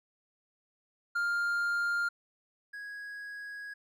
triangle tone pair in turn, 1402 / 1658.1 Hz, F6 / G#6, +6 / -3 cents, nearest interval minor third, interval 291 cents, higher second, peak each -26 / -38 dBFS, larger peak first, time 1.15-2.09 / 2.73-3.74 s, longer second, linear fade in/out 10 ms, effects none

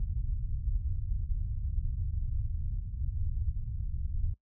pink low-pass noise, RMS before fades -32 dBFS, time 0-4.34 s, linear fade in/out 5 ms, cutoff 100 Hz, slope 24 dB/octave, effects noise-tail reverb RT60 0.1 s tail -19 dB re dry

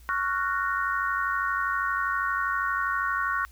sine chord, Gb major seventh, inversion second, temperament just, 1110 / 1387.5 / 1480 / 1850 Hz, Db6 / F6 / Gb6 / Bb6, +2 / -12 / 0 / -14 cents, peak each -28 / -32 / -29 / -33 dBFS, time 0.09-3.45 s, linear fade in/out 0 ms, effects added 60 Hz sine -48 dBFS peak until 3.51 s + white hiss -59 dBFS RMS until 3.51 s

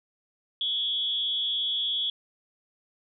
sine tone with amplitude modulation, 3360 Hz, G#7, 19 cents sharp, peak -22 dBFS, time 0.61-2.1 s, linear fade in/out 2 ms, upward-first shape sine, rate 237 Hz, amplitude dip 70%, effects none

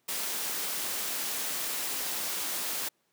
white noise, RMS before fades -33 dBFS, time 0.08-2.89 s, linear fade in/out 10 ms, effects pink hiss -73 dBFS RMS until 3.12 s + high-pass 200 Hz 12 dB/octave

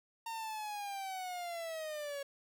45% pulse linear sweep, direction down, 919 to 554.4 Hz, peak -39 dBFS, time 0.26-2.23 s, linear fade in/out 5 ms, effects none

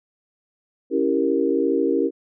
sine chord, C# diminished seventh, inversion none, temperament equal, 277.2 / 329.6 / 392 / 466.2 Hz, C#4 / E4 / G4 / Bb4, 0 / 0 / 0 / 0 cents, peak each -23 dBFS, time 0.9-2.11 s, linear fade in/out 50 ms, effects none

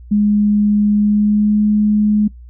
sine tone with pitch glide, 207.7 to 210.2 Hz, G#3 to G#3, 0 to +21 cents, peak -10 dBFS, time 0.11-2.28 s, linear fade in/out 10 ms, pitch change +21 cents, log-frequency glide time 0.96-1.63 s, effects noise-tail reverb RT60 0.1 s tail -20 dB re dry + added 60 Hz sine -34 dBFS peak until 2.49 s

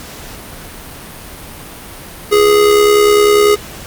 square tone with amplitude modulation, 415.3 Hz, G#4, in tune, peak -5 dBFS, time 2.31-3.56 s, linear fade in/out 20 ms, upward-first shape sine, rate 70 Hz, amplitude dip 50%, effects pink hiss -31 dBFS RMS until 3.86 s + Opus 48 kbps

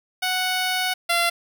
10% pulse tone pair in turn, 740 / 686.3 Hz, F#5 / F5, 0 / -30 cents, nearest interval minor second, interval 130 cents, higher first, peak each -13 / -10 dBFS, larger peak second, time 0.22-0.94 / 1.09-1.3 s, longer first, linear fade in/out 10 ms, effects none

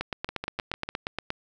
two click trains, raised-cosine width 0.3 ms, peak -13 / -16 dBFS, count 12 / 5, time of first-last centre 0.01-1.304 / 0.29-0.89 s, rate 8.5 / 6.67 Hz, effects none

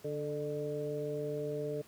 harmonic tone with a mistuned harmonic, 146.83 Hz, D3, in tune, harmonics 1 / 2 / 3 / 4, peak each -41 / -44 / -36 / -41 dBFS, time 0.04-1.82 s, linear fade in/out 10 ms, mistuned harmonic 4, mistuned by +37 cents, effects pink hiss -59 dBFS RMS until 1.87 s + high-pass 80 Hz 12 dB/octave

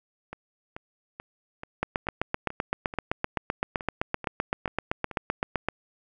two click trains, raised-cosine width 0.5 ms, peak -10 / -22 dBFS, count 31 / 12, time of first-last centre 1.83-5.686 / 0.33-5.113 s, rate 7.78 / 2.3 Hz, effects none

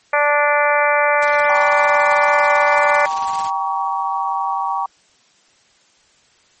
harmonic tone, 292.5 Hz, D4, 7 cents flat, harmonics 2 / 3 / 4 / 5 / 6 / 7 / 8, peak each -17 / -19 / -20 / -21 / -22 / -22 / -23 dBFS, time 0.13-3.06 s, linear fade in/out 5 ms
white noise with tremolo, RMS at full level -30 dBFS, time 1.22-3.5 s, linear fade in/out 5 ms, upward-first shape square, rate 18 Hz, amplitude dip 50%
sine chord, G diminished, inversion none, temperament just, 784 / 940.8 / 1128.9 Hz, G5 / Bb5 / Db6, 0 / +16 / +31 cents, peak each -22 dBFS, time 1.49-4.86 s, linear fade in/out 5 ms
effects white hiss -55 dBFS RMS until 6.6 s + MP3 32 kbps

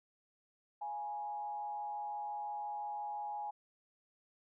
sine tone with frequency modulation, 830.6 Hz, G#5, in tune, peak -38 dBFS, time 0.81-3.51 s, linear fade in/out 10 ms, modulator 133 Hz, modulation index 0.44, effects none

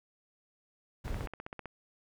brown noise, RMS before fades -37 dBFS, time 1.04-1.27 s, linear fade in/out 10 ms
click train, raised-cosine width 0.5 ms, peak -26 dBFS, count 10, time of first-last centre 1.08-1.657 s, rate 15.6 Hz
effects none

